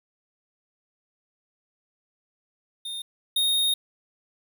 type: tone pair in turn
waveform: square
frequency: 3655 / 3710 Hz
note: A#7 / A#7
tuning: -35 / -9 cents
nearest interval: unison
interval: 26 cents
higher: second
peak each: -32 / -21 dBFS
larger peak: second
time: 2.85-3.02 / 3.36-3.74 s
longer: second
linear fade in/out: 5 ms
effects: 10-bit